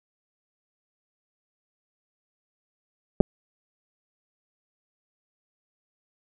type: clicks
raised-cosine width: 2 ms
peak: -4 dBFS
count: 2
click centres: 3.204 / 3.209 s
effects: none